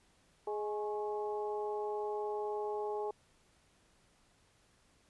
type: harmonic tone with a mistuned harmonic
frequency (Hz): 209.5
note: G#3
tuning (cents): +15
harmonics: 2 / 3 / 4 / 5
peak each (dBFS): -36 / -47 / -40 / -50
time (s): 0.47-3.11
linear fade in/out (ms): 5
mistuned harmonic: 5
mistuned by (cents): +72
effects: pink hiss -69 dBFS RMS until 5.09 s + resampled to 24000 Hz